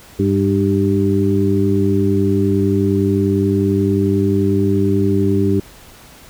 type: harmonic tone with a mistuned harmonic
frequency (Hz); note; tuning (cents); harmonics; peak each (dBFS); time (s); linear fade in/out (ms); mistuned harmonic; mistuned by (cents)
99.7; G2; +30; 1 / 2 / 3 / 4; -18 / -18 / -18 / -18; 0.19-5.6; 5; 4; -37
effects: pink hiss -42 dBFS RMS until 6.29 s